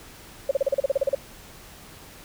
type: tone bursts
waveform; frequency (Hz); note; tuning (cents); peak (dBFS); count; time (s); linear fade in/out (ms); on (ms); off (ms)
sine; 550; C#5; -14; -17; 12; 0.49-1.15; 5; 22; 36
effects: pink hiss -46 dBFS RMS until 2.24 s